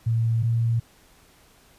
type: tone pair in turn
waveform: sine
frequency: 114.3 / 115.69 Hz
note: A#2 / A#2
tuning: -34 / -13 cents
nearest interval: unison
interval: 21 cents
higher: second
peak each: -19 dBFS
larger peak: neither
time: 0.06-0.43 / 0.43-0.8 s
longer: neither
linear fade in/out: 10 ms
effects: pink hiss -56 dBFS RMS until 1.78 s + resampled to 32000 Hz